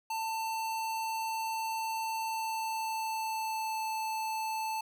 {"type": "tone with pitch glide", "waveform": "square", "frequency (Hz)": [892, 880.2], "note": ["A5", "A5"], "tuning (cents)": [23, 0], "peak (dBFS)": -33, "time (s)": [0.1, 4.81], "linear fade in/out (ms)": 5, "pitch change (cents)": -23, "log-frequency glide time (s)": [2.21, 3.8], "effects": []}